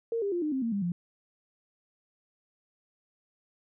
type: tone with pitch steps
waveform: sine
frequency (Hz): 460.5 / 400.9 / 349 / 303.8 / 264.5 / 230.2 / 200.4 / 174.5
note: A#4 / G4 / F4 / D#4 / C4 / A#3 / G3 / F3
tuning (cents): -21 / +39 / -1 / -41 / +19 / -22 / +38 / -1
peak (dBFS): -27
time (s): 0.12-0.92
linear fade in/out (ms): 2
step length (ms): 100
effects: none